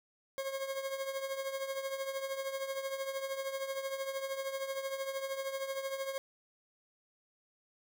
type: tone with tremolo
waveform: 40% pulse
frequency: 541 Hz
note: C#5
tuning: 42 cents flat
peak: -32 dBFS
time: 0.38-6.18 s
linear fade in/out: 0 ms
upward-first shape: triangle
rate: 13 Hz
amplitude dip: 70%
effects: none